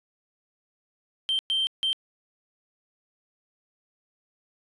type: tone bursts at uneven times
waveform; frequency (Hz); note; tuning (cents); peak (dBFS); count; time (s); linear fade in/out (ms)
triangle; 3136; G7; 0; -20; 3; 1.29-1.39 / 1.5-1.67 / 1.83-1.93; 0
effects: tanh soft clip ceiling -18 dBFS + resampled to 24000 Hz